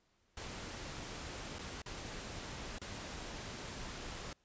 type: noise with dropouts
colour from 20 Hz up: pink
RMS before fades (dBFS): -45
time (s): 0.37-4.33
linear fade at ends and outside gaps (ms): 2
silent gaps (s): 1.586-1.591 / 1.819-1.86 / 2.785-2.815
effects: pink hiss -75 dBFS RMS until 4.44 s + resampled to 16000 Hz